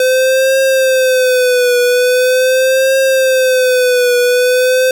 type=tone with vibrato; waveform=square; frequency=511 Hz; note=C5; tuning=41 cents flat; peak=-9 dBFS; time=0-4.91 s; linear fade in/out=2 ms; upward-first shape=triangle; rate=0.42 Hz; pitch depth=79 cents each way; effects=none